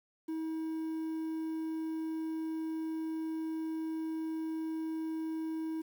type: tone with quantisation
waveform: triangle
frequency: 319.8 Hz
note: D#4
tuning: 48 cents sharp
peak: -32 dBFS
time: 0.28-5.82 s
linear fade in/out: 10 ms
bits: 10
effects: none